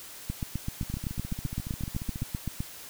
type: two click trains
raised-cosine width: 5 ms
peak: -23 / -18 dBFS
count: 21 / 19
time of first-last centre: 0.83-2.229 / 0.3-2.605 s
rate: 14.3 / 7.81 Hz
effects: white hiss -45 dBFS RMS until 2.89 s